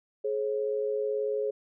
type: tone pair together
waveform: sine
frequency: 423.7 / 542 Hz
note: G#4 / C#5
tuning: +35 / -39 cents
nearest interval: major third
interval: 426 cents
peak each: -28 / -32 dBFS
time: 0.24-1.51 s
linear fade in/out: 10 ms
effects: none